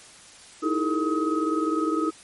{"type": "tone cluster", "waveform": "sine", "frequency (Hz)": [312.4, 332.2, 407.6, 452.1, 1267], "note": ["D#4", "E4", "G#4", "A4", "D#6"], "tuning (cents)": [7, 13, -32, 47, 31], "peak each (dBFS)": [-25, -28, -33, -32, -28], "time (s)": [0.62, 2.11], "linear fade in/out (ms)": 20, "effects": ["white hiss -48 dBFS RMS until 2.23 s", "MP3 48 kbps"]}